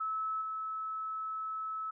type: tone with level steps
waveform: sine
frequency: 1300 Hz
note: E6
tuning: 24 cents flat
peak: -32 / -35 dBFS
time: 0-1.91 s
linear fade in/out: 10 ms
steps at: 0.41 s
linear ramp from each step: 10 ms
effects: none